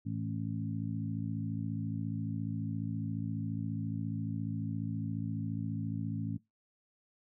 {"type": "harmonic tone with a mistuned harmonic", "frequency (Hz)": 54.5, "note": "A1", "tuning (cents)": -16, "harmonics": [2, 3, 4, 5], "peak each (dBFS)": [-37, -39, -40, -41], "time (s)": [0.05, 6.38], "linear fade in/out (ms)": 20, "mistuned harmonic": 5, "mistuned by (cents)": 16, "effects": ["noise-tail reverb RT60 0.2 s tail -23 dB re dry"]}